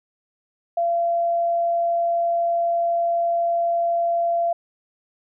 sine tone, 683 Hz, F5, 39 cents flat, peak -18 dBFS, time 0.77-4.53 s, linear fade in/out 5 ms, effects none

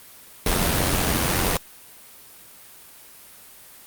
pink noise with amplitude modulation, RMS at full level -19 dBFS, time 0.46-1.57 s, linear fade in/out 2 ms, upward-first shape sine, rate 90.5 Hz, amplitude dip 50%, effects white hiss -46 dBFS RMS until 3.86 s + Opus 32 kbps

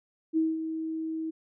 sine tone with ADSR envelope, 320.3 Hz, E4, 50 cents flat, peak -21 dBFS, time 0.33-1.31 s, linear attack 40 ms, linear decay 200 ms, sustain -9 dB, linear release 15 ms, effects none

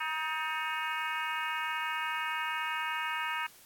harmonic tone with a mistuned harmonic, 315.3 Hz, D#4, 23 cents sharp, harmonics 3 / 4 / 5 / 6 / 7 / 8 / 9, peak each -37 / -38 / -39 / -40 / -40 / -41 / -42 dBFS, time 0-3.47 s, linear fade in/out 10 ms, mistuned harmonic 6, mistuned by -76 cents, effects white hiss -57 dBFS RMS until 3.65 s + AAC 64 kbps

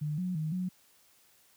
sine tone with pitch steps, 150.2 / 182.1 / 156.2 / 182.9 Hz, D3 / F#3 / D#3 / F#3, +39 / -27 / +7 / -20 cents, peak -30 dBFS, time 0.01-0.69 s, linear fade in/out 10 ms, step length 170 ms, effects white hiss -64 dBFS RMS until 1.56 s + high-pass 60 Hz 12 dB/octave

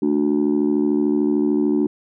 sine chord, D major, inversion second, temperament just, 220.2 / 293.7 / 367.1 Hz, A3 / D4 / F#4, +2 / 0 / -14 cents, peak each -20 / -17 / -20 dBFS, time 0.02-1.87 s, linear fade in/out 5 ms, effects tanh soft clip ceiling -10 dBFS

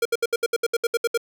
square tone bursts, 466.2 Hz, A#4, in tune, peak -19 dBFS, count 12, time 0.02-1.176 s, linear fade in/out 5 ms, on 34 ms, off 68 ms, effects none

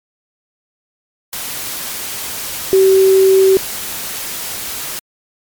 sine tone in noise, 382.8 Hz, G4, 41 cents flat, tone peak -6 dBFS, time 2.73-3.57 s, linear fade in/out 0 ms, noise white, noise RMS -24 dBFS, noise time 1.33-4.99 s, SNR +15 dB, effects MP3 96 kbps

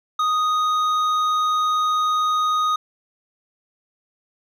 sine tone with hard clipping, 1244.5 Hz, D#6, in tune, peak -19 dBFS, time 0.19-2.76 s, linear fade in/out 5 ms, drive 7 dB, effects none

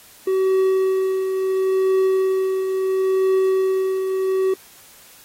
triangle tone with tremolo, 379.7 Hz, F#4, 45 cents sharp, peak -12 dBFS, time 0.27-4.54 s, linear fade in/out 5 ms, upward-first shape triangle, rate 0.73 Hz, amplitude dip 50%, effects white hiss -47 dBFS RMS until 5.24 s + AAC 48 kbps

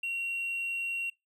triangle tone, 2745 Hz, F7, 31 cents flat, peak -28 dBFS, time 0.03-1.1 s, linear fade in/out 5 ms, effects noise-tail reverb RT60 0.2 s tail -24 dB re dry + tanh soft clip ceiling -26 dBFS

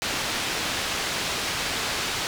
white low-pass noise, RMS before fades -28 dBFS, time 0.02-2.27 s, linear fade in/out 0 ms, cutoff 4600 Hz, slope 12 dB/octave, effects none

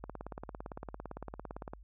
click train, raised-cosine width 1 ms, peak -27 dBFS, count 31, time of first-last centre 0.04-1.735 s, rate 17.7 Hz, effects added 50 Hz sine -51 dBFS peak until 1.83 s

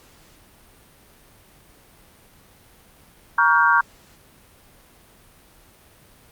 sine chord, G half-diminished seventh, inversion first, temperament just, 940.8 / 1128.9 / 1411.2 / 1568 Hz, Bb5 / Db6 / F6 / G6, +16 / +31 / +18 / 0 cents, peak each -19 dBFS, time 3.38-3.81 s, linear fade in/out 5 ms, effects pink hiss -52 dBFS RMS until 6.31 s + Opus 48 kbps

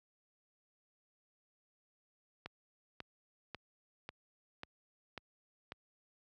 click train, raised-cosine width 0.3 ms, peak -27 dBFS, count 7, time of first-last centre 2.46-5.721 s, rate 1.84 Hz, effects high-pass 60 Hz 12 dB/octave

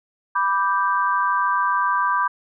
sine chord, G major, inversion first, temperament equal, 987.8 / 1174.7 / 1568 Hz, B5 / D6 / G6, 0 / 0 / 0 cents, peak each -21 / -21 / -24 dBFS, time 0.35-2.28 s, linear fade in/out 10 ms, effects none

